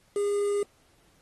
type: tone with quantisation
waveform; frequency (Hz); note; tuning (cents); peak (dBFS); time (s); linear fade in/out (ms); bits
triangle; 407.3; G#4; -34; -22; 0.16-0.63; 2; 7
effects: pink hiss -64 dBFS RMS until 1.21 s + AAC 32 kbps